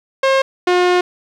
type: tone pair in turn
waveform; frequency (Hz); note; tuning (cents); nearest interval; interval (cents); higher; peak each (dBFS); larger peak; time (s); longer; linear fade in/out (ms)
sawtooth; 536 / 358.6; C5 / F4; +42 / +46; perfect fifth; 696; first; -7; neither; 0.23-0.42 / 0.67-1.01; second; 5
effects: low-pass 4000 Hz 12 dB/octave + 8-bit